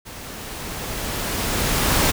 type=noise with level ramp; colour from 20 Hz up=pink; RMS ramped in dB=-37 to -17 dBFS; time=0.05-2.12 s; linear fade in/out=20 ms; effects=none